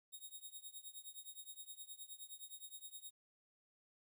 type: tone with tremolo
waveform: 5% pulse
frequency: 3736 Hz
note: A#7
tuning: 3 cents sharp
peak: -39 dBFS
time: 0.12-3.11 s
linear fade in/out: 20 ms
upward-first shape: triangle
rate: 9.6 Hz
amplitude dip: 95%
effects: 13-bit